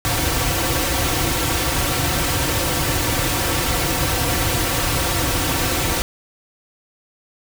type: noise with comb filter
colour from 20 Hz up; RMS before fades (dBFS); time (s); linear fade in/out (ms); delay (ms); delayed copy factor
pink; -20; 0.05-6.02; 0; 4.8; -0.75
effects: none